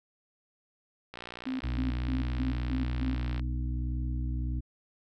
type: click train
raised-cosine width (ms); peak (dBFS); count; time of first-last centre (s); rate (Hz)
0.3; -25; 137; 1.14-3.395; 60.3
type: tone bursts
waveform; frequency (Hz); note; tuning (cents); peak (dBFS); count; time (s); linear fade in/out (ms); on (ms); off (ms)
sine; 260; C4; -11; -30; 6; 1.46-3.15; 10; 140; 170
type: harmonic tone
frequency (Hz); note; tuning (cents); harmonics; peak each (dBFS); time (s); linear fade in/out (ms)
61.6; B1; -4; 1 / 2 / 4 / 5; -30 / -36 / -42 / -44; 1.63-4.61; 20
effects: none